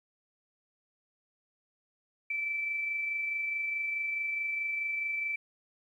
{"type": "tone with amplitude modulation", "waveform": "sine", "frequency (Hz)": 2324, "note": "D7", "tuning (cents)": -19, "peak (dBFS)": -29, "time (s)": [2.3, 5.36], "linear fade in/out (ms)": 5, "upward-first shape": "sine", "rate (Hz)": 24.7, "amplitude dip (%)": 30, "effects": ["11-bit"]}